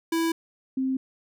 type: tone pair in turn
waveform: square / sine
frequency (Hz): 329.6 / 263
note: E4 / C4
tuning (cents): 0 / +9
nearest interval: major third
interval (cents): 391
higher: first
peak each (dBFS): -23 / -23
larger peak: neither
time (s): 0.12-0.32 / 0.77-0.97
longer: neither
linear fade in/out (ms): 5
effects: none